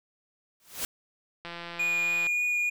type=noise with exponential growth; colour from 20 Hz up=white; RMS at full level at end=-28 dBFS; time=0.6-0.85 s; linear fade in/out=1 ms; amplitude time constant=54 ms
type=click train; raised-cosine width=0.3 ms; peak=-23 dBFS; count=141; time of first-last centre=1.45-2.269 s; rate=171 Hz
type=tone with vibrato; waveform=triangle; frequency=2445 Hz; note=D#7; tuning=31 cents flat; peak=-23 dBFS; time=1.79-2.7 s; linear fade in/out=10 ms; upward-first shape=triangle; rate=3.4 Hz; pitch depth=10 cents each way
effects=none